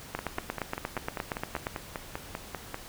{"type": "two click trains", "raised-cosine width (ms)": 0.5, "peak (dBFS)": [-15, -18], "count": [14, 14], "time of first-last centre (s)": [[0.15, 1.669], [0.19, 2.744]], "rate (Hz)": [8.56, 5.09], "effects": ["pink hiss -46 dBFS RMS until 2.88 s"]}